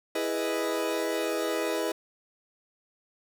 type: chord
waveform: 40% pulse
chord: E major seventh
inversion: none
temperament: equal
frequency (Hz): 329.6 / 415.3 / 493.9 / 622.3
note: E4 / G#4 / B4 / D#5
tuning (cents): 0 / 0 / 0 / 0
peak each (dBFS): -32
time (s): 0.15-1.92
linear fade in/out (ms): 5
effects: none